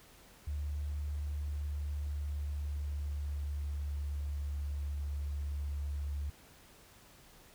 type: tone with pitch glide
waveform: sine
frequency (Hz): 73.42 to 71.95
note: D2 to D2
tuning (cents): 0 to -35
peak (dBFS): -34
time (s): 0.47-6.3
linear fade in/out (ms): 5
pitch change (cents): -35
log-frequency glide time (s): 1.34-4.72
effects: pink hiss -59 dBFS RMS until 7.54 s